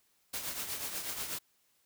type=noise with tremolo; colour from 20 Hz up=white; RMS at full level=-36 dBFS; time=0.33-1.39 s; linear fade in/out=10 ms; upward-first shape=triangle; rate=8.2 Hz; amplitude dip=60%; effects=white hiss -72 dBFS RMS until 1.85 s